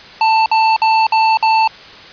square tone bursts, 887 Hz, A5, 14 cents sharp, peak -10 dBFS, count 5, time 0.21-1.676 s, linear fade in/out 2 ms, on 250 ms, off 54 ms, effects white hiss -36 dBFS RMS until 2.12 s + resampled to 11025 Hz

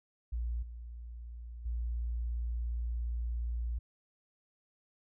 sine tone with level steps, 58.6 Hz, A#1, 10 cents sharp, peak -32 / -42 / -32 dBFS, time 0.32-3.79 s, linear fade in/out 10 ms, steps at 0.62 / 1.65 s, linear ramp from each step 10 ms, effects none

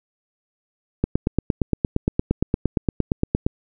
click train, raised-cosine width 3 ms, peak -5 dBFS, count 22, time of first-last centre 1.04-3.465 s, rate 8.66 Hz, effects none

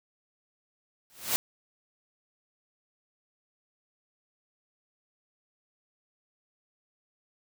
white noise with exponential growth, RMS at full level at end -23 dBFS, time 1.1-1.36 s, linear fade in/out 0 ms, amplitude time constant 56 ms, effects none

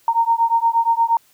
sine beating tone pair, 918 / 926.5 Hz, A#5 / A#5, -27 / -11 cents, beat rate 8.5 Hz, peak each -17 dBFS, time 0.08-1.17 s, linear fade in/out 2 ms, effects white hiss -56 dBFS RMS until 1.33 s

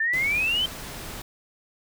sine exponential sweep, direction up, 1760 to 3136 Hz, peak -21 dBFS, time 0-0.66 s, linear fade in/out 5 ms
pink noise, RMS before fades -37 dBFS, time 0.13-1.22 s, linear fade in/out 5 ms
effects none

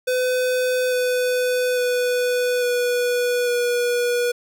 square tone with pitch steps, 505 / 499.8 / 494.6 / 489.5 / 484.4 Hz, B4 / B4 / B4 / B4 / B4, +39 / +21 / +3 / -15 / -34 cents, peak -19 dBFS, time 0.07-4.32 s, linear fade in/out 10 ms, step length 850 ms, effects none

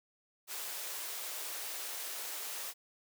white high-pass noise, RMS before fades -41 dBFS, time 0.47-2.74 s, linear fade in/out 50 ms, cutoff 380 Hz, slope 24 dB/octave, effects none

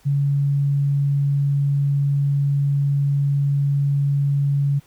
sine tone, 141.1 Hz, C#3, 31 cents sharp, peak -16 dBFS, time 0.05-4.8 s, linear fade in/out 20 ms, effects pink hiss -55 dBFS RMS until 4.86 s

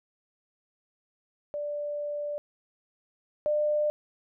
sine tone pair in turn, 587 / 598.6 Hz, D5 / D5, -1 / +33 cents, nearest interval unison, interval 34 cents, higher second, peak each -30 / -23 dBFS, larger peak second, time 1.54-2.38 / 3.46-3.9 s, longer first, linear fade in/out 0 ms, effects none

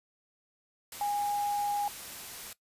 sine tone in noise, 820 Hz, G#5, 22 cents flat, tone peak -28 dBFS, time 1.01-1.88 s, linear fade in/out 2 ms, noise white, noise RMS -43 dBFS, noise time 0.92-2.53 s, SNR +12 dB, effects noise-tail reverb RT60 0.1 s tail -18 dB re dry + resampled to 32000 Hz

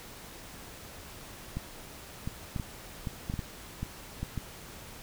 clicks, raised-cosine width 5 ms, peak -21 dBFS, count 11, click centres 1.57 / 2.275 / 2.562 / 2.598 / 3.072 / 3.299 / 3.339 / 3.392 / 3.83 / 4.23 / 4.377 s, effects pink hiss -47 dBFS RMS until 5.02 s

